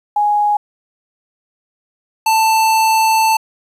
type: tone pair in turn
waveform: sine / square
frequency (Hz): 830.6 / 885.4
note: G#5 / A5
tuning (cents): 0 / +11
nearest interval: minor second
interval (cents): 111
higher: second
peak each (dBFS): -11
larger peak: neither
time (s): 0.16-0.57 / 2.26-3.37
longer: second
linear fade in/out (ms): 5
effects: resampled to 32000 Hz + 8-bit